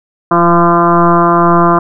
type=tone with frequency modulation; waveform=sine; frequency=685 Hz; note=F5; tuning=34 cents flat; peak=-5 dBFS; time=0.31-1.79 s; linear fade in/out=5 ms; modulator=171 Hz; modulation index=3.5; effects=none